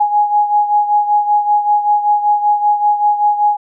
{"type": "beating tone pair", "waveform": "sine", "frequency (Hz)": [830.6, 835.8], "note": ["G#5", "G#5"], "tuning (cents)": [0, 11], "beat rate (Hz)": 5.2, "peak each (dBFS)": [-11, -17], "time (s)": [0, 3.57], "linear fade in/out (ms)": 10, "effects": []}